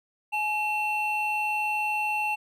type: tone pair together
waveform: triangle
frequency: 846.5 / 2700 Hz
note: G#5 / E7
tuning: +33 / +41 cents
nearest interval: octave + minor sixth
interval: 2008 cents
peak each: -26 dBFS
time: 0.32-2.36 s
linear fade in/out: 20 ms
effects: none